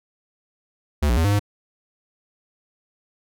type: tone with pitch steps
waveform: square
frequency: 73.6 / 59 / 81.5 / 101.4 / 102.6 Hz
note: D2 / A#1 / E2 / G#2 / G#2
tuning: +4 / +22 / -19 / -41 / -21 cents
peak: -17 dBFS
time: 1.02-1.395 s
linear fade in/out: 10 ms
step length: 75 ms
effects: none